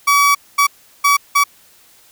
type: tone bursts at uneven times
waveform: 30% pulse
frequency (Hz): 1140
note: C#6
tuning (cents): +48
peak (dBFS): -7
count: 4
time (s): 0.07-0.35 / 0.58-0.67 / 1.04-1.17 / 1.35-1.44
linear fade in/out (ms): 10
effects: white hiss -49 dBFS RMS until 2.11 s